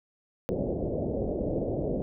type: low-pass noise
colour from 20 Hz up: white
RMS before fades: -30 dBFS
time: 0.49-2.02 s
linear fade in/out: 0 ms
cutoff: 600 Hz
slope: 48 dB/octave
effects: none